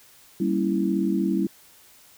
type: chord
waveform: sine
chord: G diminished seventh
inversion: none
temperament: equal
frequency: 196 / 233.1 / 277.2 / 329.6 Hz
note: G3 / Bb3 / Db4 / Fb4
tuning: 0 / 0 / 0 / 0 cents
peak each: -24 / -30 / -28 / -25 dBFS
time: 0.4-1.47 s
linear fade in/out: 5 ms
effects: white hiss -53 dBFS RMS until 2.17 s